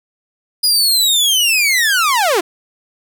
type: linear sweep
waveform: sawtooth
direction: down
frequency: 4978 to 315.1 Hz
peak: -8 dBFS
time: 0.63-2.41 s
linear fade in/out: 10 ms
effects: none